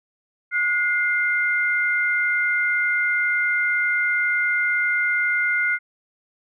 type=tone pair together; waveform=sine; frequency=1447 / 2095 Hz; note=F#6 / C7; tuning=-39 / +2 cents; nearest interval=tritone; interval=641 cents; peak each=-21 dBFS; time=0.51-5.79 s; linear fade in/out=50 ms; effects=none